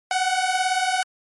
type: beating tone pair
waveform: sawtooth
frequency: 736 / 754 Hz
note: F#5 / F#5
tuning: -9 / +32 cents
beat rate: 18 Hz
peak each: -19 dBFS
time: 0.11-1.03 s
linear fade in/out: 2 ms
effects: MP3 48 kbps